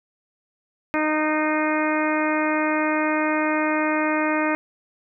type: harmonic tone with a mistuned harmonic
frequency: 308 Hz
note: D#4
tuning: 17 cents flat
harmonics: 1 / 2 / 3 / 4 / 5 / 6 / 7 / 8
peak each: -23 / -26 / -28 / -29 / -30 / -31 / -31 / -32 dBFS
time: 0.94-4.55 s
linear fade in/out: 0 ms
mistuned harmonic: 7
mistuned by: -20 cents
effects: none